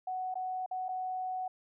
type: tone with dropouts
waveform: sine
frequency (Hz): 743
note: F#5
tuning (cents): +7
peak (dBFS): -33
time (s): 0.07-1.48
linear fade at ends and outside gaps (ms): 5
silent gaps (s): 0.342-0.354 / 0.662-0.711 / 0.884-0.889
effects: none